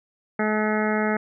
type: harmonic tone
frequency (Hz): 214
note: A3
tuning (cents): -48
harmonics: 1 / 2 / 3 / 4 / 6 / 7 / 8 / 9 / 10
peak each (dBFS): -24 / -27 / -29 / -30 / -32 / -32 / -33 / -34 / -34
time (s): 0.39-1.17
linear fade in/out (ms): 5
effects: none